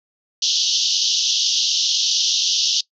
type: band-pass noise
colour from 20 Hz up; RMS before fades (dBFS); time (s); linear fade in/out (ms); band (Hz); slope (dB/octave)
white; -19; 0.42-2.81; 5; 2900 to 6200; 96
effects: noise-tail reverb RT60 0.1 s tail -21 dB re dry